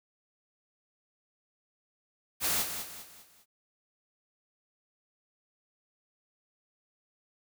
white noise with echo, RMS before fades -29 dBFS, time 2.4-2.66 s, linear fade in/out 50 ms, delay 200 ms, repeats 4, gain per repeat -8 dB, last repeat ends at 3.46 s, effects none

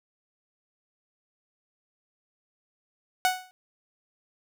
sawtooth tone with exponential decay, 740 Hz, F#5, in tune, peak -14 dBFS, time 3.25-3.51 s, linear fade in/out 0 ms, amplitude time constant 56 ms, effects none

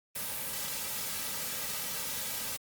white noise with comb filter, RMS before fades -36 dBFS, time 0.15-2.57 s, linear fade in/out 10 ms, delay 2.8 ms, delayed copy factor -0.6, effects Opus 32 kbps

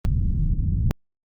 pink low-pass noise, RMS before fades -21 dBFS, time 0.05-0.91 s, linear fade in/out 0 ms, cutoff 170 Hz, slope 24 dB/octave, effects Opus 32 kbps

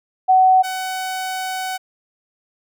sine / sawtooth tone pair in turn, 750 / 750 Hz, F#5 / F#5, +23 / +23 cents, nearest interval unison, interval 0 cents, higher neither, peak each -9 / -19 dBFS, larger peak first, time 0.28-0.63 / 0.63-1.78 s, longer second, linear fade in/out 20 ms, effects none

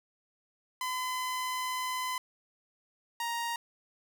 sawtooth tone pair in turn, 1016 / 936.1 Hz, B5 / A#5, +49 / +7 cents, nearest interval minor second, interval 142 cents, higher first, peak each -28 dBFS, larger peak neither, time 0.81-2.18 / 3.2-3.56 s, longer first, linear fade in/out 2 ms, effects none

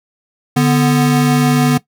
square tone pair together, 146.83 / 246.9 Hz, D3 / B3, 0 / 0 cents, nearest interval major sixth, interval 900 cents, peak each -13 dBFS, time 0.56-1.78 s, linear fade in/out 10 ms, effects noise-tail reverb RT60 0.1 s tail -17 dB re dry

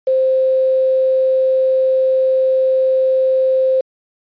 sine tone with quantisation, 523.3 Hz, C5, in tune, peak -11 dBFS, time 0.07-3.81 s, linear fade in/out 5 ms, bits 6, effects resampled to 11025 Hz

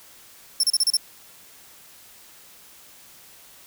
25% pulse tone bursts, 5380 Hz, E8, 34 cents sharp, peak -12 dBFS, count 6, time 0.6-0.969 s, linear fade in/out 2 ms, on 34 ms, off 33 ms, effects white hiss -49 dBFS RMS until 3.66 s

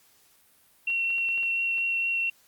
sine tone with vibrato, 2728 Hz, F7, 41 cents flat, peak -24 dBFS, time 0.87-2.3 s, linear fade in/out 5 ms, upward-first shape triangle, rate 4.3 Hz, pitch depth 9 cents each way
clicks, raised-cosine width 0.3 ms, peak -30 dBFS, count 7, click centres 0.902 / 1.104 / 1.183 / 1.288 / 1.379 / 1.432 / 1.782 s
effects white hiss -61 dBFS RMS until 2.47 s + Opus 48 kbps

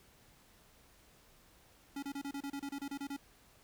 square tone bursts, 280 Hz, C#4, 18 cents sharp, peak -39 dBFS, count 13, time 1.96-3.166 s, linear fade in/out 5 ms, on 66 ms, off 29 ms, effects pink hiss -64 dBFS RMS until 3.63 s

